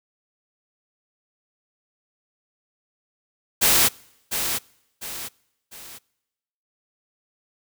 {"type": "noise with echo", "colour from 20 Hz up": "white", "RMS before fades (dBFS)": -17, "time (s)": [3.61, 3.89], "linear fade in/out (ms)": 20, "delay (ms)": 700, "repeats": 3, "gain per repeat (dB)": -8, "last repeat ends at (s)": 5.99, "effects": ["noise-tail reverb RT60 1.0 s tail -26 dB re dry"]}